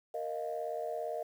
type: chord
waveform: sine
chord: Bb suspended fourth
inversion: none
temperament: just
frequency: 466.2 / 621.6 / 699.2 Hz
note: Bb4 / Eb5 / F5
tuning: 0 / -2 / +2 cents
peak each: -39 / -37 / -39 dBFS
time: 0.14-1.23 s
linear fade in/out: 5 ms
effects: tanh soft clip ceiling -26 dBFS + 10-bit